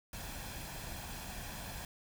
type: noise with comb filter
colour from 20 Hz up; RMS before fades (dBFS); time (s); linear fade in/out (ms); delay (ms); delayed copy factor
pink; -44; 0.13-1.85; 2; 1.2; +0.5
effects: none